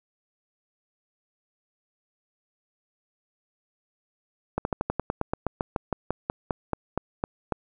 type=slowing click train; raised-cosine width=1 ms; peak=-11 dBFS; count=20; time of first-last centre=4.58-7.523 s; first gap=71 ms; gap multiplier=1.08; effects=none